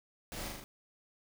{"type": "noise with echo", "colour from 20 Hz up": "pink", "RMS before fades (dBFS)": -43, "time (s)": [0.32, 0.48], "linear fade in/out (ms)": 0, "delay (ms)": 40, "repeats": 4, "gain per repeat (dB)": -2, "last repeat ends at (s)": 0.64, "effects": []}